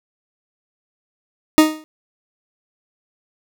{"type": "tone with exponential decay", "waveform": "40% pulse", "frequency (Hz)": 310.7, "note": "D#4", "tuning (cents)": -2, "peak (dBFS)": -3, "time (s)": [1.58, 1.84], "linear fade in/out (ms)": 0, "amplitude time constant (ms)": 56, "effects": []}